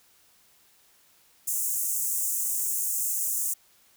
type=high-pass noise; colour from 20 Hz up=pink; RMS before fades=-28 dBFS; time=1.47-3.54 s; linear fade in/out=10 ms; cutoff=6800 Hz; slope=48 dB/octave; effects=white hiss -61 dBFS RMS until 3.96 s